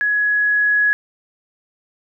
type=tone with level ramp; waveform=sine; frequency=1679 Hz; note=G#6; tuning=18 cents sharp; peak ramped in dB=-15 to -12 dBFS; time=0.01-0.93 s; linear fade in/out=0 ms; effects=none